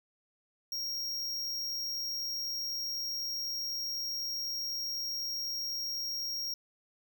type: tone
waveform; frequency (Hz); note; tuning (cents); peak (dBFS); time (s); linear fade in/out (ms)
square; 5588; F8; 0; -34; 0.72-6.54; 2
effects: none